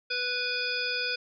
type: harmonic tone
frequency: 493.9 Hz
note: B4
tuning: in tune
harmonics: 1 / 3 / 5 / 7 / 9 / 10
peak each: -38 / -33 / -33 / -39 / -39 / -33 dBFS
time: 0.1-1.16 s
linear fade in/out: 10 ms
effects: none